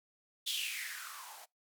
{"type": "noise with band-pass filter sweep", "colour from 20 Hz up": "violet", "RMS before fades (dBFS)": -41, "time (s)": [0.46, 1.46], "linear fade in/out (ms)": 20, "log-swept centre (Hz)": [3600, 680], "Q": 6.6, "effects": ["noise-tail reverb RT60 0.2 s tail -25 dB re dry"]}